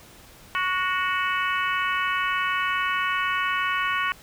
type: harmonic tone with a mistuned harmonic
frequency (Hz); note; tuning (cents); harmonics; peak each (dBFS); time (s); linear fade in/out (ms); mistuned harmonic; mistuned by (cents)
371.8; F#4; +8; 3 / 4 / 5 / 6 / 7 / 8; -26 / -28 / -30 / -32 / -33 / -34; 0.55-4.12; 0; 4; -30
effects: pink hiss -49 dBFS RMS until 4.22 s